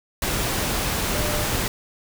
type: tone in noise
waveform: sine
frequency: 598 Hz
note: D5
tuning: 31 cents sharp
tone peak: -30 dBFS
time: 1.15-1.48 s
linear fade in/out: 2 ms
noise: pink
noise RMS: -24 dBFS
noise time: 0.22-1.68 s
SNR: -9 dB
effects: none